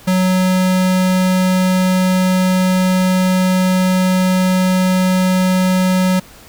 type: tone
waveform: square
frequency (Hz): 185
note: F#3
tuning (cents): 0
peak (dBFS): -12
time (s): 0.07-6.2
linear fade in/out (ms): 10
effects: pink hiss -41 dBFS RMS until 6.48 s

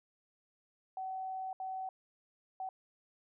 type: tone bursts at uneven times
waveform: sine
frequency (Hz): 757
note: F#5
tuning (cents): +39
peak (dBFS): -37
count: 3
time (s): 0.97-1.53 / 1.6-1.89 / 2.6-2.69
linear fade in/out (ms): 2
effects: none

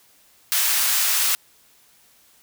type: high-pass noise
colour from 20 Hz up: white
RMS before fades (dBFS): -20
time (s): 0.52-1.35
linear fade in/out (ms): 0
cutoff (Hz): 1100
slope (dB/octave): 12
effects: white hiss -56 dBFS RMS until 2.42 s

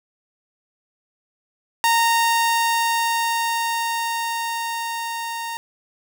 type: tone with level ramp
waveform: sawtooth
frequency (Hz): 924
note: A#5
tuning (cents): -16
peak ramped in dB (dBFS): -11 to -23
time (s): 1.84-5.57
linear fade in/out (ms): 0
effects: none

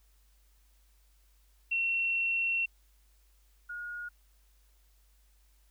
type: tone pair in turn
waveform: sine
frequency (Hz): 2719 / 1437.1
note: F7 / F6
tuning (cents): -47 / +49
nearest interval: major seventh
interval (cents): 1104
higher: first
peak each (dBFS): -27 / -37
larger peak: first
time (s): 1.71-2.66 / 3.69-4.09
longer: first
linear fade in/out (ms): 10
effects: added 50 Hz sine -62 dBFS peak until 5.7 s + white hiss -71 dBFS RMS until 5.7 s

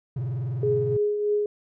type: tone with vibrato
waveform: triangle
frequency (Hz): 124.3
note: B2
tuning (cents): +12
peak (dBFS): -24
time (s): 0.16-0.97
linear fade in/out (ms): 5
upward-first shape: sine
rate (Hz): 20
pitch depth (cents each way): 240
type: tone with tremolo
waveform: sine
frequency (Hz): 416.1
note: G#4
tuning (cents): +3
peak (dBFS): -19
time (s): 0.63-1.46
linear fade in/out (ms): 2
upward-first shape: triangle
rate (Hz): 3.2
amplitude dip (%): 50
effects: none

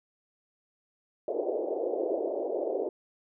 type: band-pass noise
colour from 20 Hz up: pink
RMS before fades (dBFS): -31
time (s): 1.28-2.89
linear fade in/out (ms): 2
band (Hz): 340 to 660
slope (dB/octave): 48
effects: none

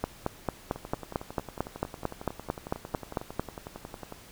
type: two click trains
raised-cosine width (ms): 1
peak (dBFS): -24 / -13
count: 38 / 16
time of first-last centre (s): 0.76-4.124 / 0.04-3.396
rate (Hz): 11 / 4.47
effects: pink hiss -51 dBFS RMS until 4.31 s

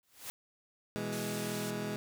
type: noise with exponential growth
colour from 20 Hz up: white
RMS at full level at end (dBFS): -39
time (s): 0.03-0.3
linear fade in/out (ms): 0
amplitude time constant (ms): 57
type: chord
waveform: 20% pulse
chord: E major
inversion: second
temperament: equal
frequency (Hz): 123.47 / 164.81 / 207.7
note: B2 / E3 / G#3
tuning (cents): 0 / 0 / 0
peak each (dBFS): -37 / -37 / -32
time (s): 0.96-1.96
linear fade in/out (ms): 0
type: band-pass noise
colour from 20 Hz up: white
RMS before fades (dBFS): -45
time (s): 1.12-1.71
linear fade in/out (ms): 10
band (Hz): 1600 to 11000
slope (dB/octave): 12
effects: none

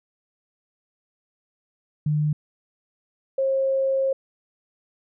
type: tone pair in turn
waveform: sine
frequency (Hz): 150.6 / 536.7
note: D3 / C5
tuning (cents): +44 / +44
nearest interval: octave + minor seventh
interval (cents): 2200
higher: second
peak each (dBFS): -19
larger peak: neither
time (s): 2.06-2.33 / 3.38-4.13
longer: second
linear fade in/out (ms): 5
effects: none

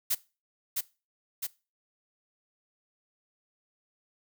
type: noise with echo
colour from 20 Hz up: blue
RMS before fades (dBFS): -27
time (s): 0.1-0.15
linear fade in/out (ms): 10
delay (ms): 660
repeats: 2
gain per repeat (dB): -3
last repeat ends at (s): 1.47
effects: noise-tail reverb RT60 0.3 s tail -20 dB re dry

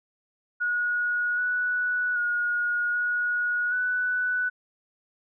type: tone with pitch steps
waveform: sine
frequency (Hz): 1452 / 1475 / 1440 / 1453 / 1489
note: F#6 / F#6 / F#6 / F#6 / F#6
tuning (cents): -33 / -6 / -47 / -32 / +11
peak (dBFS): -23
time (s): 0.6-4.5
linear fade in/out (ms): 20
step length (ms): 780
effects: none

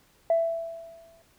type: tone with exponential decay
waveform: sine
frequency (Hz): 664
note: E5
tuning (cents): +12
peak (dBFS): -17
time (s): 0.3-1.22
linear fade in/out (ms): 2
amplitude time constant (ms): 200
effects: tanh soft clip ceiling -14 dBFS + pink hiss -62 dBFS RMS until 1.38 s

